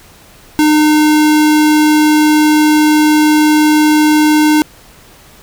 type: tone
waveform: square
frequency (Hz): 304.3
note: D#4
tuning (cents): -38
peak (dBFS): -7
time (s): 0.59-4.62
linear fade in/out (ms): 0
effects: pink hiss -41 dBFS RMS until 5.42 s